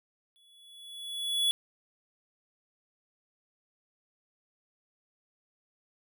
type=tone with exponential growth; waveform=square; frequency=3400 Hz; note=G#7; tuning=40 cents sharp; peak=-23 dBFS; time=0.36-1.51 s; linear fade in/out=0 ms; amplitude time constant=250 ms; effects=none